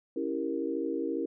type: chord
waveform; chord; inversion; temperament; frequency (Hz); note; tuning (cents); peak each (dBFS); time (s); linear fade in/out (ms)
sine; C# diminished seventh; none; equal; 277.2 / 329.6 / 392 / 466.2; C#4 / E4 / G4 / Bb4; 0 / 0 / 0 / 0; -35 / -33 / -37 / -35; 0.16-1.26; 5
effects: none